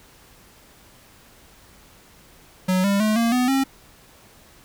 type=tone with pitch steps; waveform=square; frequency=185 / 199.43 / 215 / 231.7 / 249.8 / 269.3 Hz; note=F#3 / G3 / A3 / A#3 / B3 / C#4; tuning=0 / +30 / -40 / -10 / +20 / -50 cents; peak=-18 dBFS; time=2.68-3.64 s; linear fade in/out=10 ms; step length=160 ms; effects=pink hiss -51 dBFS RMS until 4.64 s